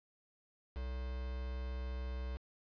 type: tone with quantisation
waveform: triangle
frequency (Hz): 63.2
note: B1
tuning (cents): +41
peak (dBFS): -36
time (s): 0.75-2.38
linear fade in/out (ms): 20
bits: 8
effects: resampled to 11025 Hz